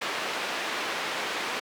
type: low-pass noise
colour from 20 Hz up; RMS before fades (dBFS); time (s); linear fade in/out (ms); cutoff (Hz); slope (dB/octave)
white; -31; 0.01-1.6; 10; 2600; 12
effects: high-pass 300 Hz 12 dB/octave